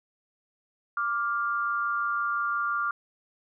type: tone pair together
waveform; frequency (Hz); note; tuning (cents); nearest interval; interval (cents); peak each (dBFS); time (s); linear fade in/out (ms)
sine; 1174.7 / 1400.4; D6 / F6; 0 / +4; minor third; 304; -28; 0.97-2.91; 2
effects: none